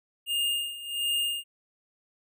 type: tone with tremolo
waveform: square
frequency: 2826 Hz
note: F7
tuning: 20 cents sharp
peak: -25 dBFS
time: 0.26-1.44 s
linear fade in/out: 50 ms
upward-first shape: sine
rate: 1.4 Hz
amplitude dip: 80%
effects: none